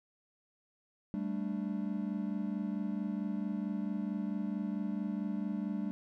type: chord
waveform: triangle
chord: G suspended second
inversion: none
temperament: just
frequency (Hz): 196 / 220.5 / 294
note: G3 / A3 / D4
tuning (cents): 0 / +4 / +2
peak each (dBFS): -34 / -36 / -38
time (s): 1.14-5.91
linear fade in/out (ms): 0
effects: none